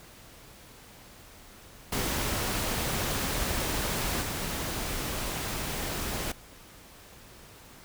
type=noise with level steps; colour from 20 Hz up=pink; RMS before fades=-30 / -33 dBFS; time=1.92-6.32 s; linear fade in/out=5 ms; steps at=4.21 s; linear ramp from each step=20 ms; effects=pink hiss -51 dBFS RMS until 7.84 s